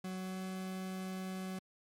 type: tone with pitch glide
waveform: 40% pulse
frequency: 186.2 to 187.6 Hz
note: F#3 to F#3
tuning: +11 to +24 cents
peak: -38 dBFS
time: 0.04-1.59 s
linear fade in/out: 5 ms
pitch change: +13 cents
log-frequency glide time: 0.16-0.42 s
effects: MP3 64 kbps